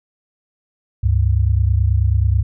sine tone pair together, 70.71 / 100 Hz, C#2 / G2, +35 / +35 cents, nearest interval tritone, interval 600 cents, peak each -15 dBFS, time 1.03-2.43 s, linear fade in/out 10 ms, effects none

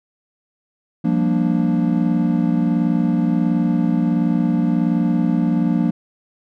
triangle chord, G minor seventh, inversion third, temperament equal, 174.61 / 196 / 233.1 / 293.7 Hz, F3 / G3 / Bb3 / D4, 0 / 0 / 0 / 0 cents, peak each -17 / -23 / -17 / -20 dBFS, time 1.04-5.91 s, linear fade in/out 10 ms, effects none

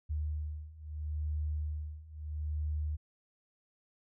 sine beating tone pair, 75.5 / 76.26 Hz, D2 / D#2, +48 / -34 cents, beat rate 0.76 Hz, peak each -38 / -36 dBFS, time 0.09-2.97 s, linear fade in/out 20 ms, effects none

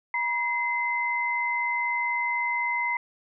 sine tone pair together, 961 / 2058 Hz, B5 / C7, -48 / -29 cents, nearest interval octave + minor second, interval 1319 cents, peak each -28 / -26 dBFS, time 0.14-2.97 s, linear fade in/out 2 ms, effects none

